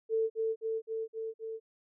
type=tone with echo; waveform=sine; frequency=445.9 Hz; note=A4; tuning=23 cents sharp; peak=-26 dBFS; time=0.09-0.3 s; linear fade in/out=50 ms; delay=260 ms; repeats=5; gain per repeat=-2 dB; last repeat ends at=1.6 s; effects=none